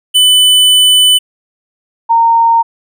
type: tone pair in turn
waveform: square / sine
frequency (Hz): 3000 / 920.7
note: F#7 / A#5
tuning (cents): +23 / -22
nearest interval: octave + minor sixth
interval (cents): 2045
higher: first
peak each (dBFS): -5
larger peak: neither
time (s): 0.14-1.19 / 2.09-2.63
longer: first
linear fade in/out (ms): 20
effects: none